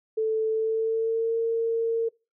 sine tone with pitch glide, 440 to 456.8 Hz, A4 to A#4, 0 to -35 cents, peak -22 dBFS, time 0.17-2.09 s, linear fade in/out 10 ms, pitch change +65 cents, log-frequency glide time 0.5-1.37 s, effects noise-tail reverb RT60 0.3 s tail -25 dB re dry

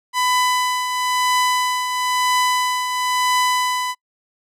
sawtooth tone with tremolo, 1000 Hz, B5, 21 cents sharp, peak -11 dBFS, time 0.13-3.95 s, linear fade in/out 50 ms, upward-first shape triangle, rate 1 Hz, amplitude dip 55%, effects noise-tail reverb RT60 0.1 s tail -26 dB re dry + low-pass 12000 Hz 12 dB/octave

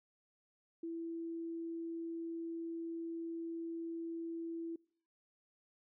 sine tone, 332.1 Hz, E4, 13 cents sharp, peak -39 dBFS, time 0.83-4.76 s, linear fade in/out 5 ms, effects noise-tail reverb RT60 0.6 s tail -26 dB re dry

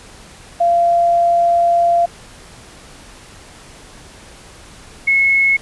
sine tone pair in turn, 688 / 2184 Hz, F5 / C#7, -26 / -26 cents, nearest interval octave + minor sixth, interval 2000 cents, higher second, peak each -10 dBFS, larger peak neither, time 0.6-2.06 / 5.07-5.57 s, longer first, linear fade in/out 10 ms, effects pink hiss -40 dBFS RMS until 5.61 s + resampled to 24000 Hz

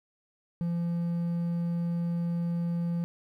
triangle tone, 170.9 Hz, F3, 37 cents flat, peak -25 dBFS, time 0.61-3.04 s, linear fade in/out 0 ms, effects 11-bit

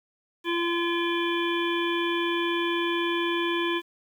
harmonic tone, 342 Hz, F4, 36 cents flat, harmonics 1 / 3 / 5 / 7 / 9 / 10, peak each -26 / -31 / -33 / -34 / -36 / -36 dBFS, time 0.44-3.82 s, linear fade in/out 50 ms, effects 9-bit

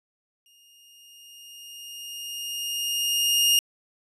sawtooth tone with exponential growth, 2838 Hz, F7, 27 cents sharp, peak -13 dBFS, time 0.46-3.59 s, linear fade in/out 1 ms, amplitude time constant 680 ms, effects resampled to 32000 Hz

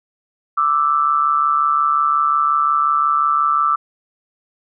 sine tone pair together, 1174.7 / 1320.3 Hz, D6 / E6, 0 / +2 cents, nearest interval major second, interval 202 cents, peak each -16 dBFS, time 0.57-3.76 s, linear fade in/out 10 ms, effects none

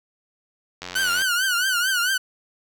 click train, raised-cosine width 0.2 ms, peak -15 dBFS, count 37, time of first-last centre 0.82-1.22 s, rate 90 Hz
sawtooth tone with vibrato, 1480 Hz, F#6, in tune, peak -16 dBFS, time 0.95-2.18 s, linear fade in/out 10 ms, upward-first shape triangle, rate 4.5 Hz, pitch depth 130 cents each way
effects none

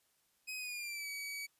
sawtooth tone with pitch glide, 2522 to 2273 Hz, D#7 to C#7, +23 to +43 cents, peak -37 dBFS, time 0.47-1.47 s, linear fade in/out 20 ms, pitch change -180 cents, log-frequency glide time 0.57-1.09 s, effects white hiss -75 dBFS RMS until 1.59 s + resampled to 32000 Hz

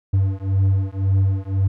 triangle beating tone pair, 95.8 / 97.7 Hz, G2 / G2, -39 / -5 cents, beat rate 1.9 Hz, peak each -17 dBFS, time 0.13-1.68 s, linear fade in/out 10 ms, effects none

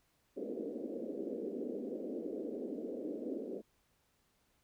pink band-pass noise, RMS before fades -41 dBFS, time 0.36-3.62 s, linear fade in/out 20 ms, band 230 to 530 Hz, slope 48 dB/octave, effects pink hiss -75 dBFS RMS until 4.63 s

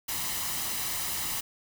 white noise with comb filter, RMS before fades -32 dBFS, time 0.08-1.41 s, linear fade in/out 10 ms, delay 1 ms, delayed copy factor +0.5, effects none

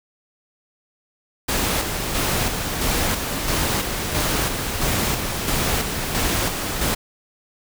pink noise with tremolo, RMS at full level -21 dBFS, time 1.48-6.95 s, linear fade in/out 10 ms, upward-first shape square, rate 1.5 Hz, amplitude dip 40%, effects none

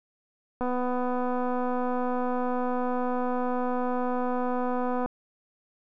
click train, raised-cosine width 1 ms, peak -17 dBFS, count 1109, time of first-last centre 0.61-5.06 s, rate 249 Hz, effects none

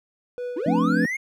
triangle tone with tremolo, 491.6 Hz, B4, 8 cents flat, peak -25 dBFS, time 0.38-1.05 s, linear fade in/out 0 ms, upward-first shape sine, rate 3.4 Hz, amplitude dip 45%
triangle linear sweep, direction up, 277.2 to 2193 Hz, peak -23 dBFS, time 0.56-1.17 s, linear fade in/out 10 ms
sine chord, D minor seventh, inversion first, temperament equal, 174.61 / 220 / 261.6 / 293.7 Hz, F3 / A3 / C4 / D4, 0 / 0 / 0 / 0 cents, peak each -24 dBFS, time 0.66-1.06 s, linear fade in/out 5 ms
effects none

